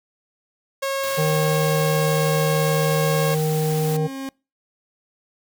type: tone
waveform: sawtooth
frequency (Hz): 545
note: C#5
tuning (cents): -29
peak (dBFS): -18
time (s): 0.82-3.35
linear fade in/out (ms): 10
type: noise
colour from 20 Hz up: white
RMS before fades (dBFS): -33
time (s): 1.03-3.97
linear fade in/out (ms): 5
type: harmonic tone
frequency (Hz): 155.56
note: D#3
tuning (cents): 0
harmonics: 1 / 3 / 5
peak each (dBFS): -20 / -23 / -31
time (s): 1.17-4.08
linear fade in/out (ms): 20
type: tone with exponential growth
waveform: 40% pulse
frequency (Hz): 269.3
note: C#4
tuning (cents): -50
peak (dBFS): -26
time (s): 2.31-4.29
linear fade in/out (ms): 1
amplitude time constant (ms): 430
effects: noise-tail reverb RT60 0.3 s tail -26 dB re dry